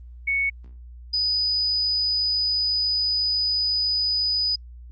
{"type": "tone pair in turn", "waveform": "sine", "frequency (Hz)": [2217, 4977], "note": ["C#7", "D#8"], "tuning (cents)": [0, 0], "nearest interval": "octave + major second", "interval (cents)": 1400, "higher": "second", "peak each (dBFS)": -20, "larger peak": "neither", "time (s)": [[0.27, 0.5], [1.13, 4.56]], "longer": "second", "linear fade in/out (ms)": 10, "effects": ["added 60 Hz sine -39 dBFS peak until 4.91 s", "Opus 24 kbps"]}